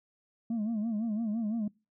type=tone with vibrato; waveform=sine; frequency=220 Hz; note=A3; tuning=in tune; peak=-26 dBFS; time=0.5-1.68 s; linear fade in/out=5 ms; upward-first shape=sine; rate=5.9 Hz; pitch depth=110 cents each way; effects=noise-tail reverb RT60 0.3 s tail -25 dB re dry + tanh soft clip ceiling -28 dBFS